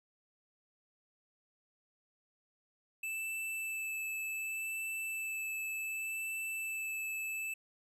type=tone with vibrato; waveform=square; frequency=2634 Hz; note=E7; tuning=2 cents flat; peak=-37 dBFS; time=3.03-7.54 s; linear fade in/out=5 ms; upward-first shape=sine; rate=0.67 Hz; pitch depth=11 cents each way; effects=none